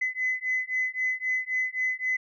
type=beating tone pair; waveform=sine; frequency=2021 / 2024.8 Hz; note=B6 / B6; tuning=+39 / +43 cents; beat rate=3.8 Hz; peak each=-28 dBFS; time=0.01-2.17 s; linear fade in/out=10 ms; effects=tanh soft clip ceiling -18 dBFS